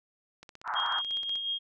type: click train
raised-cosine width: 0.2 ms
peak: -30 dBFS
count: 16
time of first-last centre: 0.43-1.356 s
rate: 16.2 Hz
type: band-pass noise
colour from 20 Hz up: white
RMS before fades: -32 dBFS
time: 0.64-1.02 s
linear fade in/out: 50 ms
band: 790 to 1500 Hz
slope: 48 dB/octave
type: tone with tremolo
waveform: sine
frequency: 3247 Hz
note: G#7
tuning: 40 cents flat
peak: -28 dBFS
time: 0.75-1.59 s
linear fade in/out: 20 ms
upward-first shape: sine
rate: 5.6 Hz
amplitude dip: 45%
effects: none